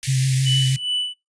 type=band-stop noise; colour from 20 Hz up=white; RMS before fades=-27 dBFS; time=0.03-0.76 s; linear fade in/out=0 ms; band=120 to 1700 Hz; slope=96 dB/octave
type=tone with vibrato; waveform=sine; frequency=132 Hz; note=C3; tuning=16 cents sharp; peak=-16 dBFS; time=0.07-0.77 s; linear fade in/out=20 ms; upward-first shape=triangle; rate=6.3 Hz; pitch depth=33 cents each way
type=tone with tremolo; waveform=triangle; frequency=2977 Hz; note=F#7; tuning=10 cents sharp; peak=-18 dBFS; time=0.45-1.14 s; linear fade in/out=20 ms; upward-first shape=sine; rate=2.5 Hz; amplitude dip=80%
effects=noise-tail reverb RT60 0.2 s tail -22 dB re dry + resampled to 22050 Hz